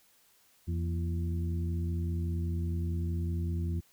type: harmonic tone with a mistuned harmonic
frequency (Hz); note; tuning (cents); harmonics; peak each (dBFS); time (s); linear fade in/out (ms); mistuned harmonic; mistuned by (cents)
85; F2; -46; 1 / 2 / 3 / 4; -30 / -37 / -44 / -44; 0.67-3.81; 20; 3; -100
effects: white hiss -65 dBFS RMS until 3.92 s